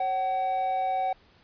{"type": "tone pair together", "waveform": "triangle", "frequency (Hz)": [545, 756.3], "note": ["C#5", "F#5"], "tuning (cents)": [-29, 38], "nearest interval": "tritone", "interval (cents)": 567, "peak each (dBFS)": [-33, -23], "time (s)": [0, 1.13], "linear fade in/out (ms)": 5, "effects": ["pink hiss -59 dBFS RMS until 1.43 s", "resampled to 11025 Hz"]}